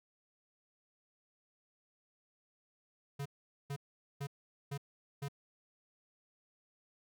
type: tone bursts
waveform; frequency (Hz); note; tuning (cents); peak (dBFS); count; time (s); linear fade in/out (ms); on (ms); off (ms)
square; 140.8; C#3; +27; -38; 5; 3.19-5.285; 10; 67; 440
effects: none